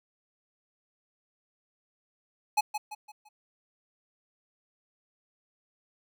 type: tone with echo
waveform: square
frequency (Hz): 846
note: G#5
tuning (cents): +32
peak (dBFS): -22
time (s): 2.57-2.61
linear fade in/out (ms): 10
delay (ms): 170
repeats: 4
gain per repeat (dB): -8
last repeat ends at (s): 3.29
effects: none